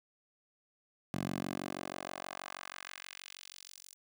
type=tone with high-pass filter sweep; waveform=10% pulse; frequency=46.25 Hz; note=F#1; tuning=in tune; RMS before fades=-43 dBFS; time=1.14-3.94 s; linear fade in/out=0 ms; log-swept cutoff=150 to 6900 Hz; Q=1.2; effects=none